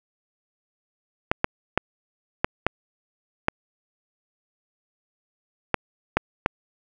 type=clicks; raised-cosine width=0.5 ms; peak=-3 dBFS; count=9; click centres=1.315 / 1.444 / 1.776 / 2.445 / 2.666 / 3.484 / 5.743 / 6.17 / 6.461 s; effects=none